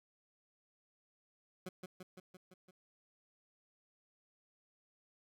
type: tone with echo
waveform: 20% pulse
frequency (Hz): 183.7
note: F#3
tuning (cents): -12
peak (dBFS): -37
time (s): 1.66-1.69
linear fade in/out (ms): 5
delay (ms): 170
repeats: 6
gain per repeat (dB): -3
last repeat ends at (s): 2.71
effects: none